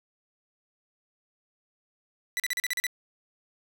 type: tone bursts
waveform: sawtooth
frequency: 1975.5 Hz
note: B6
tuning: in tune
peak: -23 dBFS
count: 8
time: 2.37-2.867 s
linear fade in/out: 0 ms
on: 28 ms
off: 39 ms
effects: none